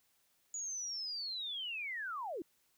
sine linear sweep, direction down, 6870 to 290.8 Hz, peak -38 dBFS, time 0.54-2.42 s, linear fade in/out 2 ms, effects white hiss -74 dBFS RMS until 2.77 s

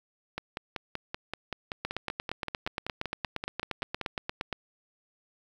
two click trains, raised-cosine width 0.3 ms, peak -15 / -17 dBFS, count 24 / 20, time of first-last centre 1.85-4.528 / 0.38-4.013 s, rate 8.59 / 5.23 Hz, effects 8-bit

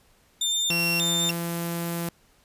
30% pulse tone with vibrato, 3136 Hz, G7, in tune, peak -20 dBFS, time 0.41-1.31 s, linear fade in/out 5 ms, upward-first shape square, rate 1.7 Hz, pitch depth 240 cents each way
sawtooth tone, 169.9 Hz, F3, 47 cents flat, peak -24 dBFS, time 0.7-2.09 s, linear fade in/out 2 ms
violet noise, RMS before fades -35 dBFS, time 0.79-2.09 s, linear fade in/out 5 ms
effects pink hiss -61 dBFS RMS until 2.44 s + resampled to 32000 Hz

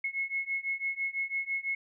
sine beating tone pair, 2176 / 2182 Hz, C#7 / C#7, -33 / -28 cents, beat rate 6 Hz, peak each -34 / -33 dBFS, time 0.04-1.75 s, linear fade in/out 5 ms, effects none

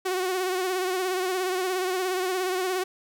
sawtooth tone with vibrato, 370 Hz, F#4, in tune, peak -21 dBFS, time 0.05-2.84 s, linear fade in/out 10 ms, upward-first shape sine, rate 17 Hz, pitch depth 49 cents each way, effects none

